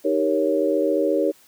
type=chord; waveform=sine; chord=Eb dominant seventh; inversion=none; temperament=equal; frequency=311.1 / 392 / 466.2 / 554.4 Hz; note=Eb4 / G4 / Bb4 / Db5; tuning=0 / 0 / 0 / 0 cents; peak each=-23 / -24 / -24 / -22 dBFS; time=0.04-1.32 s; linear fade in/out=20 ms; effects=white hiss -54 dBFS RMS until 1.47 s + high-pass 100 Hz 12 dB/octave